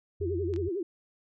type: tone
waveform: sine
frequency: 87.31 Hz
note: F2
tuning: in tune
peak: -32 dBFS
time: 0.2-0.69 s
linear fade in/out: 10 ms
type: tone with vibrato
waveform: sine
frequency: 370 Hz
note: F#4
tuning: in tune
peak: -29 dBFS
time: 0.21-0.83 s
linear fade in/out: 5 ms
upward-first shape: sine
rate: 11 Hz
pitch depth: 190 cents each way
type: clicks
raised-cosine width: 0.2 ms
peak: -30 dBFS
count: 2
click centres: 0.538 / 0.562 s
effects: none